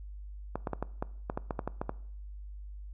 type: clicks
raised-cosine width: 1 ms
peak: -18 dBFS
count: 12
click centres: 0.556 / 0.672 / 0.733 / 0.826 / 1.025 / 1.299 / 1.375 / 1.508 / 1.592 / 1.676 / 1.815 / 1.894 s
effects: noise-tail reverb RT60 0.6 s tail -20 dB re dry + added 50 Hz sine -41 dBFS peak until 2.93 s